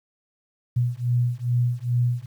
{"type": "beating tone pair", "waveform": "sine", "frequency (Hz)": [120.6, 123], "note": ["B2", "B2"], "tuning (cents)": [-41, -7], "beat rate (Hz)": 2.4, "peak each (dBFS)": -23, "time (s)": [0.76, 2.26], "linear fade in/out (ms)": 10, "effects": ["9-bit"]}